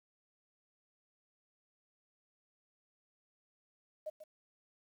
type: tone with echo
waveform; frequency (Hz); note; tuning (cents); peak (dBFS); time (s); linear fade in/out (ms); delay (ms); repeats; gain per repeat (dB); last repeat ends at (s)
sine; 618; D#5; -12; -37; 4.06-4.1; 10; 140; 1; -11; 4.24
effects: 11-bit